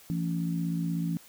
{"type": "harmonic tone", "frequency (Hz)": 56.3, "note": "A1", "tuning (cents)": 40, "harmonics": [3, 4, 5], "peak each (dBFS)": [-28, -39, -35], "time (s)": [0.1, 1.17], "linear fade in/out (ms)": 0, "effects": ["white hiss -54 dBFS RMS until 1.28 s"]}